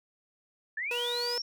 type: linear sweep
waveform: sine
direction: up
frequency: 1691 to 5588 Hz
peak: -31 dBFS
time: 0.77-1.42 s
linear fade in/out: 5 ms
type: tone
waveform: sawtooth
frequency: 482 Hz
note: B4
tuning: 42 cents flat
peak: -29 dBFS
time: 0.91-1.38 s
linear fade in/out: 2 ms
effects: none